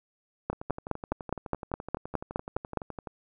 two click trains, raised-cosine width 1 ms, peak -23 / -13 dBFS, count 31 / 12, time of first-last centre 0.53-3.072 / 0.5-2.773 s, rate 11.8 / 4.84 Hz, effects none

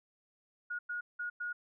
sine tone bursts at uneven times, 1443 Hz, F#6, 44 cents flat, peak -35 dBFS, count 4, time 0.7-0.79 / 0.89-1.01 / 1.19-1.3 / 1.4-1.53 s, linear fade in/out 10 ms, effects none

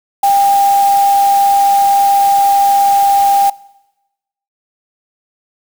sine tone in noise, 798 Hz, G5, 31 cents sharp, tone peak -7 dBFS, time 0.23-3.5 s, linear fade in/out 5 ms, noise white, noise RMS -25 dBFS, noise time 0.23-3.5 s, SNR +15 dB, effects noise-tail reverb RT60 1.0 s tail -23 dB re dry

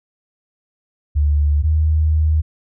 sine tone pair in turn, 73.42 / 77.79 Hz, D2 / D#2, 0 / 0 cents, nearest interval minor second, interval 100 cents, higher second, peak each -12 dBFS, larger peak neither, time 1.15-1.63 / 1.63-2.42 s, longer second, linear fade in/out 20 ms, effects none

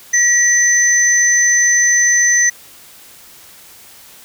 sine tone pair together, 1918 / 6089 Hz, A#6 / F#8, +49 / +49 cents, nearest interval octave + minor sixth, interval 2000 cents, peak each -12 dBFS, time 0.13-2.5 s, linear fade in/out 10 ms, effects white hiss -41 dBFS RMS until 4.24 s

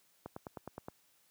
click train, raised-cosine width 1 ms, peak -28 dBFS, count 7, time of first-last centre 0.26-0.884 s, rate 9.61 Hz, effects white hiss -70 dBFS RMS until 1.3 s + high-pass 80 Hz 12 dB/octave

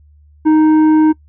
triangle tone with tanh clipping, 311.1 Hz, D#4, in tune, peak -8 dBFS, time 0.45-1.13 s, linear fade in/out 20 ms, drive 12 dB, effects noise-tail reverb RT60 0.1 s tail -25 dB re dry + added 74 Hz sine -43 dBFS peak until 1.28 s

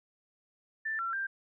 sine tone with pitch steps, 1770 / 1356 / 1583 Hz, A6 / E6 / G6, +10 / +49 / +17 cents, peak -31 dBFS, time 0.85-1.27 s, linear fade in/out 10 ms, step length 140 ms, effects none

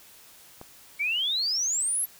click, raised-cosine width 1 ms, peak -27 dBFS, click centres 0.614 s
sine exponential sweep, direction up, 2217 to 11680 Hz, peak -24 dBFS, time 0.99-2.06 s, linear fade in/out 20 ms
effects white hiss -52 dBFS RMS until 2.19 s

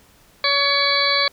harmonic tone with a mistuned harmonic, 564 Hz, C#5, 30 cents sharp, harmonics 1 / 2 / 3 / 4 / 6 / 7 / 8, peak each -25 / -23 / -26 / -22 / -27 / -22 / -22 dBFS, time 0.44-1.28 s, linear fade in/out 2 ms, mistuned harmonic 7, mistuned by +37 cents, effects pink hiss -53 dBFS RMS until 1.32 s

